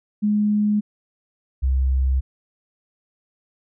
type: tone pair in turn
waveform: sine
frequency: 209.1 / 65.7 Hz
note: G#3 / C2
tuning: +12 / +8 cents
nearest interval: octave + minor sixth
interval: 2004 cents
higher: first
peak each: -16 dBFS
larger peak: neither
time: 0.22-0.81 / 1.62-2.21 s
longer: neither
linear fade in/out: 20 ms
effects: none